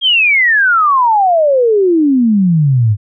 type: exponential sweep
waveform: sine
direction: down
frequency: 3277 to 99.8 Hz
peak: -7 dBFS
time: 0.01-2.97 s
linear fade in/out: 50 ms
effects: none